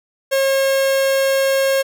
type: tone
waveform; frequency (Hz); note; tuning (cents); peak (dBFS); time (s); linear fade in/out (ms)
45% pulse; 541; C#5; -42; -14; 0.31-1.83; 20
effects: none